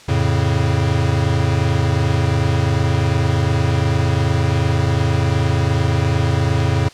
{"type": "chord", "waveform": "square", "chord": "F augmented", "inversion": "none", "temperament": "equal", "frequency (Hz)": [87.31, 110, 138.59], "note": ["F2", "A2", "C#3"], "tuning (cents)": [0, 0, 0], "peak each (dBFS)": [-20, -19, -20], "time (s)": [0.08, 6.89], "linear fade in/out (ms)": 10, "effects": ["white hiss -42 dBFS RMS until 6.93 s", "low-pass 6000 Hz 12 dB/octave"]}